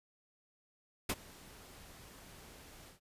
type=noise with ADSR envelope; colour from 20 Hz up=pink; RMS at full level=-31 dBFS; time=1.09-3 s; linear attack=7 ms; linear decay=46 ms; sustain=-24 dB; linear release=120 ms; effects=resampled to 32000 Hz